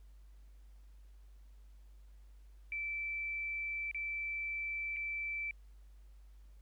sine tone with dropouts, 2327 Hz, D7, 17 cents flat, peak -36 dBFS, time 2.72-5.51 s, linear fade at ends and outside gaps 1 ms, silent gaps 3.913-3.946 / 4.963-4.967 s, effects added 50 Hz sine -54 dBFS peak until 6.61 s + pink hiss -75 dBFS RMS until 6.61 s

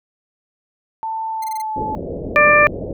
sine tone with pitch glide, 889 to 864.7 Hz, A5 to A5, +18 to -30 cents, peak -21 dBFS, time 1.03-1.95 s, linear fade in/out 0 ms, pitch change -48 cents, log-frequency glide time 1.29-1.77 s
5% pulse tone bursts, 2093 Hz, C7, in tune, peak -21 dBFS, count 5, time 1.42-1.618 s, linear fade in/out 5 ms, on 22 ms, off 22 ms
white low-pass noise, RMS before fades -27 dBFS, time 1.76-2.93 s, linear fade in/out 2 ms, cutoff 590 Hz, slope 48 dB/octave
harmonic tone, 593 Hz, D5, 17 cents sharp, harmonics 1 / 2 / 3 / 4, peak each -14 / -14 / -14 / -14 dBFS, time 2.36-2.67 s, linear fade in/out 0 ms
effects none

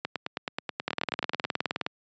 two click trains, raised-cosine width 0.3 ms, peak -13 / -11 dBFS, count 14 / 20, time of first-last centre 0.05-1.442 / 0.88-1.864 s, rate 9.34 / 19.3 Hz, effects high-pass 150 Hz 12 dB/octave + resampled to 16000 Hz

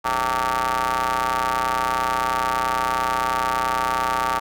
sawtooth ring-modulated tone, 123 Hz, B2, 7 cents flat, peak -13 dBFS, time 0.04-4.4 s, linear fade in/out 20 ms, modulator 1030 Hz, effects none

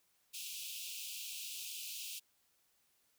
pink high-pass noise, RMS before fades -45 dBFS, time 0.33-2.2 s, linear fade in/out 20 ms, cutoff 2500 Hz, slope 96 dB/octave, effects white hiss -75 dBFS RMS until 3.18 s

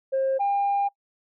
sine tone pair in turn, 534 / 802.1 Hz, C5 / G5, +35 / +40 cents, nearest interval perfect fifth, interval 705 cents, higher second, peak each -19 dBFS, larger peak neither, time 0.12-0.39 / 0.39-0.89 s, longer second, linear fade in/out 20 ms, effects noise-tail reverb RT60 0.1 s tail -24 dB re dry + tanh soft clip ceiling -18 dBFS

